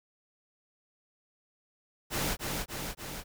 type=noise with echo; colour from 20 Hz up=pink; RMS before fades=-31 dBFS; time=2.1-2.37 s; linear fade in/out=50 ms; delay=290 ms; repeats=3; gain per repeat=-3 dB; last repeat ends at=3.24 s; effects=none